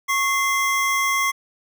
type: tone pair together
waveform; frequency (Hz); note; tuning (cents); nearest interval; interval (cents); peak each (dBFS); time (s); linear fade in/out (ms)
square; 1100 / 2077; C#6 / C7; -14 / -13; major seventh; 1101; -22; 0.08-1.32; 20
effects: none